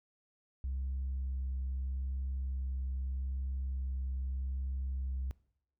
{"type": "tone with vibrato", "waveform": "sine", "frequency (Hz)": 65.9, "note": "C2", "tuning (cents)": 13, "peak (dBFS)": -32, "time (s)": [0.64, 5.31], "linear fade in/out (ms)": 0, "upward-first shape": "sine", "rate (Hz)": 0.8, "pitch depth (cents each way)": 11, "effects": ["noise-tail reverb RT60 0.7 s tail -22 dB re dry", "tanh soft clip ceiling -31 dBFS"]}